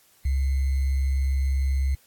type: tone with sample-and-hold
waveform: sine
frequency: 67.3 Hz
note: C2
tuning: 49 cents sharp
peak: -20 dBFS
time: 0.25-1.95 s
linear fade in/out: 5 ms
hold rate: 2100 Hz
effects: white hiss -59 dBFS RMS until 2.06 s + AAC 64 kbps